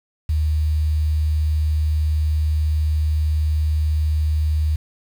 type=tone with quantisation; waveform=sine; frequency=76.8 Hz; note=D#2; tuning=22 cents flat; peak=-16 dBFS; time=0.29-4.76 s; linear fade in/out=5 ms; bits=7; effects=none